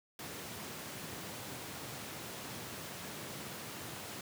pink high-pass noise, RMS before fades -45 dBFS, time 0.19-4.21 s, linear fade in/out 2 ms, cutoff 100 Hz, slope 24 dB/octave, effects none

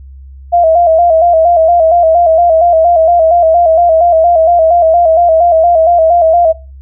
sine tone with vibrato, 670 Hz, E5, 28 cents sharp, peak -4 dBFS, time 0.52-6.53 s, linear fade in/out 20 ms, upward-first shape square, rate 4.3 Hz, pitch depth 65 cents each way, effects noise-tail reverb RT60 0.3 s tail -21 dB re dry + added 67 Hz sine -29 dBFS peak until 6.81 s

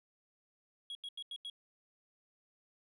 sine tone bursts, 3314 Hz, G#7, 4 cents flat, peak -38 dBFS, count 5, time 0.9-1.499 s, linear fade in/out 2 ms, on 51 ms, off 86 ms, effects tanh soft clip ceiling -40 dBFS

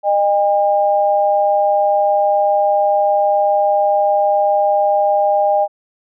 sine tone pair together, 611 / 806 Hz, D#5 / G5, -32 / +48 cents, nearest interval perfect fourth, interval 480 cents, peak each -14 dBFS, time 0.03-5.68 s, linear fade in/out 50 ms, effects none

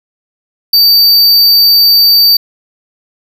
square tone, 4619 Hz, D8, 30 cents flat, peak -4 dBFS, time 0.73-2.37 s, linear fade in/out 5 ms, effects none

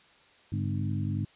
harmonic tone with a mistuned harmonic, 50.7 Hz, G#1, 41 cents flat, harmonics 2 / 3 / 4 / 5 / 6, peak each -30 / -34 / -36 / -38 / -40 dBFS, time 0.52-1.25 s, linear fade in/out 5 ms, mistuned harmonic 3, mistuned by -88 cents, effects white hiss -59 dBFS RMS until 1.35 s + resampled to 8000 Hz

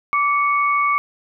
sine tone pair together, 1159.3 / 2217 Hz, D6 / C#7, -23 / 0 cents, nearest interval major seventh, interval 1123 cents, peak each -16 / -21 dBFS, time 0.13-0.98 s, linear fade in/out 0 ms, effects none

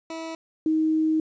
20% pulse / sine tone pair in turn, 325.2 / 315 Hz, E4 / D#4, -23 / +21 cents, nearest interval minor second, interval 56 cents, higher first, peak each -27 / -19 dBFS, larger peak second, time 0.1-0.35 / 0.66-1.2 s, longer second, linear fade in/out 2 ms, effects resampled to 16000 Hz + 10-bit

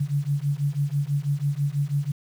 sine beating tone pair, 140 / 146.1 Hz, C#3 / D3, +18 / -9 cents, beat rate 6.1 Hz, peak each -25 dBFS, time 0-2.12 s, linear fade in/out 10 ms, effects 8-bit

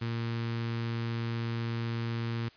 sawtooth tone with notch filter, 116 Hz, A#2, 8 cents flat, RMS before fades -33 dBFS, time 0.01-2.49 s, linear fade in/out 10 ms, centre 650 Hz, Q 1.1, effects white hiss -58 dBFS RMS until 2.56 s + resampled to 11025 Hz

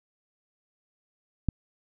click, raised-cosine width 5 ms, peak -12 dBFS, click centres 1.487 s, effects none

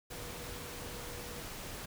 sine tone in noise, 484 Hz, B4, 35 cents flat, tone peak -51 dBFS, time 0.1-1.41 s, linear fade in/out 10 ms, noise pink, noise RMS -44 dBFS, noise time 0.1-1.86 s, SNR -10 dB, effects none

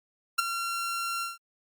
sawtooth tone with ADSR envelope, 1370 Hz, F6, 34 cents flat, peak -15 dBFS, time 0.38-1.38 s, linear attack 12 ms, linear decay 13 ms, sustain -11 dB, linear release 160 ms, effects Opus 48 kbps

